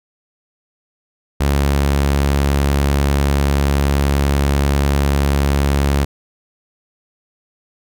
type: tone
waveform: sawtooth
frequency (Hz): 70.3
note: C#2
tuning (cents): +25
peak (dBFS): -9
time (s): 1.4-6.05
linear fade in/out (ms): 10
effects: none